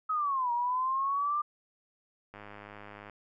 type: linear two-way sweep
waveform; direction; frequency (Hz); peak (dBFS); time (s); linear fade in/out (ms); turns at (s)
sine; down then up; 1286 to 944 to 1199; -27; 0.09-1.42; 10; 0.52
type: click train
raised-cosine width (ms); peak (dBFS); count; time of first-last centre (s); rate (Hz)
0.5; -31; 79; 2.34-3.097; 103
effects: none